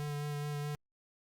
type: tone with vibrato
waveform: square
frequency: 146.6 Hz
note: D3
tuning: 3 cents flat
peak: -36 dBFS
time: 0-0.75 s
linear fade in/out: 0 ms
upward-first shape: sine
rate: 4.7 Hz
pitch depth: 15 cents each way
effects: Opus 48 kbps